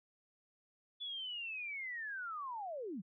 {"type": "linear sweep", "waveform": "sine", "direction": "down", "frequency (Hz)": [3457, 160], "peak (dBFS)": -40, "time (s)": [1, 3.02], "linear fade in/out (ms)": 20, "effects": []}